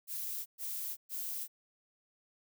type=noise bursts; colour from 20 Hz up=violet; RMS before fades=-39 dBFS; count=3; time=0.07-1.48 s; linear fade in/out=50 ms; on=390 ms; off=120 ms; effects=none